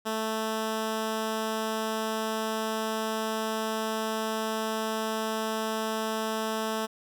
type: tone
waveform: 10% pulse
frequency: 220 Hz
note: A3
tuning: in tune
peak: -20 dBFS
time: 0.05-6.87 s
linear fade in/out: 20 ms
effects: none